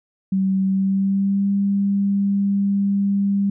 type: tone with pitch glide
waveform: sine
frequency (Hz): 191.5 to 199.06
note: G3 to G3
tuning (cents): -40 to +27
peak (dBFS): -16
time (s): 0.32-3.5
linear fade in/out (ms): 5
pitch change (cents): +67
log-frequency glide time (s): 0.65-1.5
effects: none